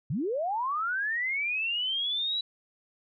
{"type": "linear sweep", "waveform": "sine", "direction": "up", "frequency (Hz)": [112.6, 3946], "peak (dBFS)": -27, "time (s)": [0.1, 2.41], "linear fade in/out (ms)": 5, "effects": []}